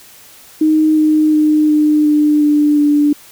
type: tone with pitch steps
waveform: sine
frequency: 311.1 / 308.1 / 305 / 302.1 / 299.1 / 296.2 / 293.3 Hz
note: D#4 / D#4 / D#4 / D4 / D4 / D4 / D4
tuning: 0 / -17 / -34 / +49 / +32 / +15 / -2 cents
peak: -8 dBFS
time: 0.61-3.13 s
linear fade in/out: 5 ms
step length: 360 ms
effects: white hiss -41 dBFS RMS until 3.31 s